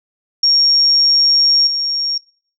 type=tone with level steps; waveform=sine; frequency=5550 Hz; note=F8; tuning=12 cents flat; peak=-9 / -16 dBFS; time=0.43-2.18 s; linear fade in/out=5 ms; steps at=1.67 s; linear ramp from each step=2 ms; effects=noise-tail reverb RT60 0.5 s tail -24 dB re dry